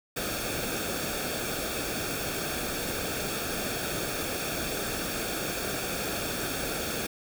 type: noise with comb filter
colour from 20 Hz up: pink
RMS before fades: -32 dBFS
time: 0.16-7.07 s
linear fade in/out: 10 ms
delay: 1 ms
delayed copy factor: -0.65
effects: none